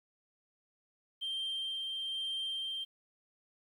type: tone with tremolo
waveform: sine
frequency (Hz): 3158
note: G7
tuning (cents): +12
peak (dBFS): -32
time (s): 1.21-2.85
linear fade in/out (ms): 20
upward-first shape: sine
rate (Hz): 1.1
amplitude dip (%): 25
effects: tanh soft clip ceiling -32 dBFS + 11-bit